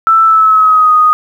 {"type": "tone with pitch glide", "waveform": "sine", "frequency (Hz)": [1325, 1243.4], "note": ["E6", "D#6"], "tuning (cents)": [9, -2], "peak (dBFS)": -4, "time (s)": [0.07, 1.13], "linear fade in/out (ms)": 0, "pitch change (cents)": -111, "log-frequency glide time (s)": [0.24, 0.93], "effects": ["7-bit"]}